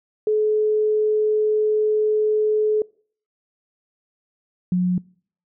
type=tone pair in turn; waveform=sine; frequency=428 / 180.52 Hz; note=A4 / F#3; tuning=-48 / -42 cents; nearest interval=octave + minor third; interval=1494 cents; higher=first; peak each=-16 dBFS; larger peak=neither; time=0.27-2.82 / 4.72-4.98 s; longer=first; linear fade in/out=2 ms; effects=noise-tail reverb RT60 0.5 s tail -24 dB re dry